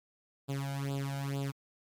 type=tone with flanger; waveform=sawtooth; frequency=138.59 Hz; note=C#3; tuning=in tune; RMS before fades=-35 dBFS; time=0.48-1.52 s; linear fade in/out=20 ms; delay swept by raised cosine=0.25 to 1.35 ms; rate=2.2 Hz; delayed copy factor=+0.85; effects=MP3 96 kbps